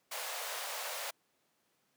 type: high-pass noise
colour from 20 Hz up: pink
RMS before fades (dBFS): -40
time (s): 0.11-1.11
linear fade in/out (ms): 10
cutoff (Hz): 510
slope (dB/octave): 48
effects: pink hiss -75 dBFS RMS until 1.96 s + high-pass 200 Hz 12 dB/octave